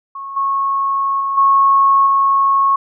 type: tone with level steps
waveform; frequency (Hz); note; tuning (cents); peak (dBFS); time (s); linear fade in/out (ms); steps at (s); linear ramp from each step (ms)
sine; 1097; C#6; -18; -25 / -14 / -16 / -8 / -10; 0.15-2.76; 5; 0.36 / 1.2 / 1.37 / 2.06; 10
effects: none